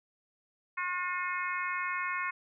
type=harmonic tone; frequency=360 Hz; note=F#4; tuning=47 cents flat; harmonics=3 / 4 / 5 / 6 / 7; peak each=-35 / -38 / -38 / -37 / -42 dBFS; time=0.77-2.31 s; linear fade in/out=10 ms; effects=none